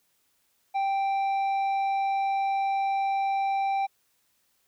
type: tone with tanh clipping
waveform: sine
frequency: 784 Hz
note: G5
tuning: in tune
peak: -25 dBFS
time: 0.74-3.87 s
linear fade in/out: 20 ms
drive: 7 dB
effects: white hiss -70 dBFS RMS until 4.67 s